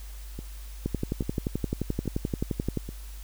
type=two click trains; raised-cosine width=3 ms; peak=-23 / -14 dBFS; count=4 / 23; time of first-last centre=0.39-2.89 / 0.86-2.773 s; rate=1.2 / 11.5 Hz; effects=added 50 Hz sine -38 dBFS peak until 3.23 s + white hiss -51 dBFS RMS until 3.23 s